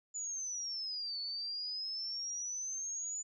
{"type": "exponential two-way sweep", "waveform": "sine", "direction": "down then up", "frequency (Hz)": [7000, 4435, 7000], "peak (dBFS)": -37, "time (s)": [0.14, 3.23], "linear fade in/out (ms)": 20, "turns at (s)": 1.2, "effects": []}